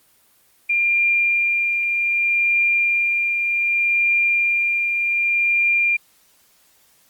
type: tone with tremolo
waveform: sine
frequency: 2394 Hz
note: D7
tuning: 33 cents sharp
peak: -14 dBFS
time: 0.69-5.97 s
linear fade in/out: 10 ms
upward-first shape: triangle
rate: 0.65 Hz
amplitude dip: 40%
effects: white hiss -57 dBFS RMS until 7.09 s + Opus 24 kbps